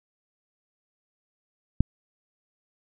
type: click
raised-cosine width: 5 ms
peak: -6 dBFS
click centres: 1.806 s
effects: none